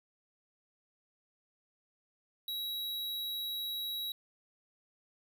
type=tone; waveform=square; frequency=3872 Hz; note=B7; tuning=35 cents flat; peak=-36 dBFS; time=2.48-4.12 s; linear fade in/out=2 ms; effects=none